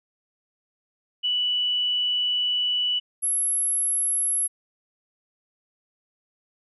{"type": "tone pair in turn", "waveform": "sine", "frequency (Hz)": [2960, 11175], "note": ["F#7", "F9"], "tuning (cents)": [0, 0], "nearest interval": "octave + major seventh", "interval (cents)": 2300, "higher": "second", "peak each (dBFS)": -21, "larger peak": "neither", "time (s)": [[1.23, 3], [3.22, 4.48]], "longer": "first", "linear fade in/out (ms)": 20, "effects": []}